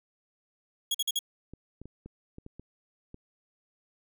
sawtooth tone bursts, 3323 Hz, G#7, in tune, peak -23 dBFS, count 4, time 0.91-1.191 s, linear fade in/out 5 ms, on 35 ms, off 47 ms
clicks, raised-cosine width 3 ms, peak -31 dBFS, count 8, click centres 1.536 / 1.816 / 1.856 / 2.06 / 2.384 / 2.464 / 2.596 / 3.144 s
effects none

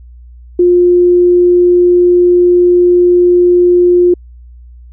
sine tone, 354.2 Hz, F4, 24 cents sharp, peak -4 dBFS, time 0.59-4.14 s, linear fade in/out 5 ms, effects added 60 Hz sine -32 dBFS peak until 4.92 s

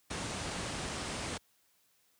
pink low-pass noise, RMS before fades -38 dBFS, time 0.1-1.38 s, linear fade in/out 10 ms, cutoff 9700 Hz, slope 96 dB/octave, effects white hiss -71 dBFS RMS until 2.19 s + high-pass 60 Hz 12 dB/octave

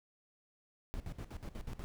brown noise with tremolo, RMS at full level -41 dBFS, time 0.94-1.84 s, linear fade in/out 0 ms, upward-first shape square, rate 8.2 Hz, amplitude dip 80%, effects none

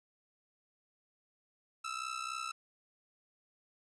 sawtooth ring-modulated tone, 1318.5 Hz, E6, in tune, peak -31 dBFS, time 1.84-2.52 s, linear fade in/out 10 ms, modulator 31.8 Hz, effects resampled to 22050 Hz + 11-bit

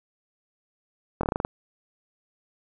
slowing click train, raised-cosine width 1 ms, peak -11 dBFS, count 8, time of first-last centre 1.21-1.449 s, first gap 23 ms, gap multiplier 1.13, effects none

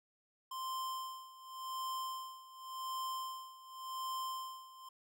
square tone with tremolo, 1044 Hz, C6, 4 cents flat, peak -38 dBFS, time 0.51-4.89 s, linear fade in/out 5 ms, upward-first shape sine, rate 0.89 Hz, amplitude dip 85%, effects none

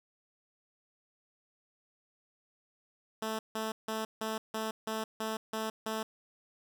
10% pulse tone bursts, 219.8 Hz, A3, 2 cents flat, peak -25 dBFS, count 9, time 3.22-6.03 s, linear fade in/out 5 ms, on 170 ms, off 160 ms, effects none

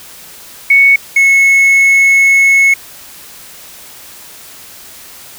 sine / triangle tone pair in turn, 2217 / 2192 Hz, C#7 / C#7, 0 / -20 cents, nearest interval unison, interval 20 cents, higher first, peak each -3 dBFS, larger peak neither, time 0.7-0.96 / 1.16-2.74 s, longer second, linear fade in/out 5 ms, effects white hiss -34 dBFS RMS until 5.38 s

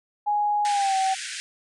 sine tone with pitch glide, 830.6 to 766.1 Hz, G#5 to G5, 0 to -40 cents, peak -20 dBFS, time 0.26-1.15 s, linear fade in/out 20 ms, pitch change -140 cents, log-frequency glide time 0.67-0.96 s
pink band-pass noise, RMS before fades -34 dBFS, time 0.65-1.4 s, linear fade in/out 0 ms, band 1500 to 9700 Hz, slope 96 dB/octave
effects none

